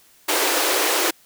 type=high-pass noise; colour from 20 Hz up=pink; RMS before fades=-20 dBFS; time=0.28-1.11 s; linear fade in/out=10 ms; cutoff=300 Hz; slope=96 dB/octave; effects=white hiss -54 dBFS RMS until 1.25 s